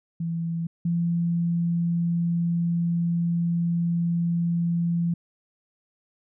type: tone pair in turn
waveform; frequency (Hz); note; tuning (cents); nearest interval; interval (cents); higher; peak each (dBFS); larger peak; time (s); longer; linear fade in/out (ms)
sine; 166.7 / 170.3; E3 / F3; +20 / -43; unison; 37; second; -25 / -21; second; 0.2-0.67 / 0.85-5.14; second; 5
effects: none